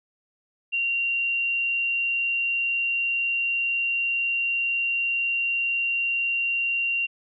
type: tone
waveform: sine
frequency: 2762 Hz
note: F7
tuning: 20 cents flat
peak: -22 dBFS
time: 0.72-7.07 s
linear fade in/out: 20 ms
effects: none